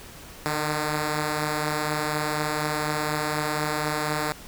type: beating tone pair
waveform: 5% pulse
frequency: 150.8 / 154.9 Hz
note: D3 / D#3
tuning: +46 / -7 cents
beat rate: 4.1 Hz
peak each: -14 / -22 dBFS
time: 0.46-4.32 s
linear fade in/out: 0 ms
effects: pink hiss -44 dBFS RMS until 4.47 s